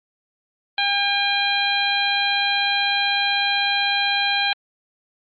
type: harmonic tone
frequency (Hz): 804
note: G5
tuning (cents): +44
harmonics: 1 / 2 / 3 / 4 / 5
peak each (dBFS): -24 / -24 / -24 / -24 / -24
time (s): 0.78-4.53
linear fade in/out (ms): 2
effects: MP3 32 kbps